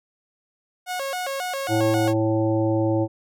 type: tone with vibrato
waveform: sawtooth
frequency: 631 Hz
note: D#5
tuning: 24 cents sharp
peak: -22 dBFS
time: 0.86-2.14 s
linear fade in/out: 50 ms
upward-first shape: square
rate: 3.7 Hz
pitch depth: 250 cents each way
type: harmonic tone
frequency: 110 Hz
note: A2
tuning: in tune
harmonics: 1 / 3 / 5 / 7 / 8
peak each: -24 / -21 / -25 / -33 / -35 dBFS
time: 1.68-3.08 s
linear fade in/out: 50 ms
effects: none